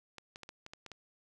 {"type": "clicks", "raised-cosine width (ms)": 0.2, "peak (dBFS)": -29, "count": 8, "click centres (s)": [0.183, 0.359, 0.433, 0.491, 0.664, 0.735, 0.863, 0.917], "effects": []}